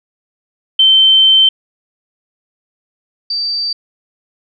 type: tone pair in turn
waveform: sine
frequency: 3100 / 4646 Hz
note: G7 / D8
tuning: -20 / -20 cents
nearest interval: perfect fifth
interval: 700 cents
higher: second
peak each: -5 / -15 dBFS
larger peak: first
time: 0.79-1.49 / 3.3-3.73 s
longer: first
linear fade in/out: 5 ms
effects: none